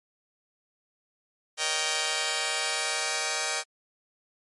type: chord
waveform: 5% pulse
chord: Eb dominant seventh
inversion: second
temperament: just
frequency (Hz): 466.7 / 560 / 622.3 / 777.8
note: Bb4 / Db5 / Eb5 / G5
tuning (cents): +2 / +18 / 0 / -14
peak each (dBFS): -23 / -23 / -21 / -19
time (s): 1.57-3.64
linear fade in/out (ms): 50
effects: MP3 48 kbps